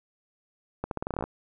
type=accelerating click train; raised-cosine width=1 ms; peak=-16 dBFS; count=12; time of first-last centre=0.84-1.24 s; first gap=72 ms; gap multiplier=0.85; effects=none